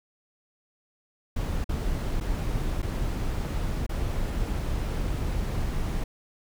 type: noise with dropouts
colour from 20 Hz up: brown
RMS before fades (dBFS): -28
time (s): 1.36-6.04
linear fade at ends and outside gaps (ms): 5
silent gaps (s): 1.643-1.691 / 2.202-2.208 / 2.82-2.827 / 3.865-3.892
effects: none